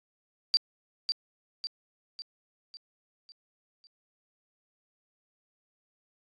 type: tone with echo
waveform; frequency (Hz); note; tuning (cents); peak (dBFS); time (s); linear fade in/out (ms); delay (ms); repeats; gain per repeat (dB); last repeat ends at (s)
sine; 4699; D8; 0; -19; 0.54-0.57; 0; 550; 6; -6; 3.87
effects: resampled to 22050 Hz